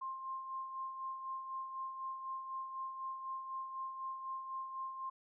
sine tone with tremolo, 1057 Hz, C6, 17 cents sharp, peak -38 dBFS, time 0.01-5.1 s, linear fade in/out 10 ms, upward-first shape sine, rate 4 Hz, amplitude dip 50%, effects none

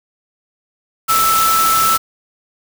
sine tone in noise, 1318.5 Hz, E6, in tune, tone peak -12 dBFS, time 1.08-1.98 s, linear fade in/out 20 ms, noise white, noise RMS -18 dBFS, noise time 1.08-1.98 s, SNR +3 dB, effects none

